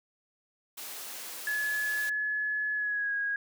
white high-pass noise, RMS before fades -41 dBFS, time 0.77-2.1 s, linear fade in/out 10 ms, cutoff 310 Hz, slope 12 dB/octave
sine tone with pitch glide, 1705 to 1645 Hz, G#6 to G#6, +45 to -17 cents, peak -28 dBFS, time 1.47-3.36 s, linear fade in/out 2 ms, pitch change -62 cents, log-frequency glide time 2.74-3.13 s
effects none

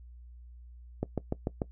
click train, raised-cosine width 2 ms, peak -16 dBFS, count 5, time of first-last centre 1.03-1.618 s, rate 6.8 Hz, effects noise-tail reverb RT60 0.1 s tail -19 dB re dry + added 60 Hz sine -47 dBFS peak until 1.71 s

